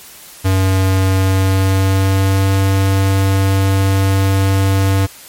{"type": "tone with pitch glide", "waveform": "square", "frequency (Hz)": [95.1, 96.93], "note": ["F#2", "G2"], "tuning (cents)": [48, -19], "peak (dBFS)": -11, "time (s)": [0.44, 5.07], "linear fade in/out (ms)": 20, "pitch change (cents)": 33, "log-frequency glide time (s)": [1.12, 2.51], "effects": ["white hiss -37 dBFS RMS until 5.28 s", "MP3 64 kbps"]}